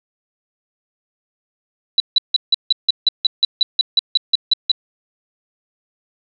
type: tone bursts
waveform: sine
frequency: 3951 Hz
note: B7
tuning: in tune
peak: -9 dBFS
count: 16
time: 1.98-4.716 s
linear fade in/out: 2 ms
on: 21 ms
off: 160 ms
effects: none